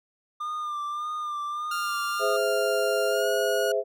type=tone with vibrato; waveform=triangle; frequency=1200 Hz; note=D6; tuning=37 cents sharp; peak=-27 dBFS; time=0.4-2.37 s; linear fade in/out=10 ms; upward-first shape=sine; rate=1.7 Hz; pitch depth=38 cents each way
type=tone with pitch glide; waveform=sawtooth; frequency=1396.9 to 1446.2 Hz; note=F6 to F#6; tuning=0 to -40 cents; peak=-26 dBFS; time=1.71-3.72 s; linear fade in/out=5 ms; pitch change=+60 cents; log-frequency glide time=3.08-3.28 s
type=chord; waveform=sine; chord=Ab augmented; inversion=none; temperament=equal with one note detuned; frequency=415.3 / 519.3 / 659.3 Hz; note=Ab4 / C5 / E5; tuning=0 / -13 / 0 cents; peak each=-27 dBFS; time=2.19-3.84 s; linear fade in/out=50 ms
effects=none